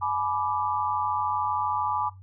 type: chord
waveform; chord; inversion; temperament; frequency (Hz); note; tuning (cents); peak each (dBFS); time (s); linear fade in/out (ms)
sine; G# diminished; none; equal with one note detuned; 847.6 / 987.8 / 1174.7; G#5 / B5 / D6; +35 / 0 / 0; -29; 0.01-2.1; 20
effects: noise-tail reverb RT60 0.2 s tail -18 dB re dry + added 95 Hz sine -44 dBFS peak until 2.22 s